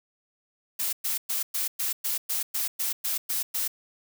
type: noise bursts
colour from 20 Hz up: blue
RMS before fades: -28 dBFS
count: 12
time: 0.79-3.68 s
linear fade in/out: 10 ms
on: 140 ms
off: 110 ms
effects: none